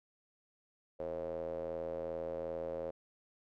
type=tone with band-pass filter; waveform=square; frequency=41.31 Hz; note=E1; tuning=4 cents sharp; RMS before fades=-40 dBFS; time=0.99-2.91 s; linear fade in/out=10 ms; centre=530 Hz; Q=7; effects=none